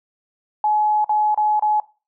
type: tone with dropouts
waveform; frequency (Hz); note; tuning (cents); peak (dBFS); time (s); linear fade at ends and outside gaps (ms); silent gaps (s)
sine; 848; G#5; +36; -15; 0.64-1.8; 2; 1.044-1.093 / 1.345-1.375 / 1.595-1.623
effects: noise-tail reverb RT60 0.3 s tail -19 dB re dry